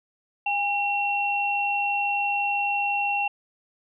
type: tone pair together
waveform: sine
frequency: 810.4 / 2726 Hz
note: G#5 / F7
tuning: -43 / -43 cents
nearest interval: octave + major sixth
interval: 2100 cents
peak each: -25 dBFS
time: 0.46-3.28 s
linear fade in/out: 5 ms
effects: none